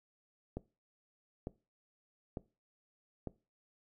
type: click train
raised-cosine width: 2 ms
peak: -25 dBFS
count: 4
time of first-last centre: 0.57-3.273 s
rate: 1.11 Hz
effects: noise-tail reverb RT60 0.3 s tail -20 dB re dry